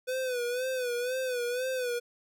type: tone with vibrato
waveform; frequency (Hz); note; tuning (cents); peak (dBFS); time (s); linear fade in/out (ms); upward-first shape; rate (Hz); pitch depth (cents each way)
square; 500; B4; +21; -30; 0.07-2; 20; sine; 2; 75
effects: none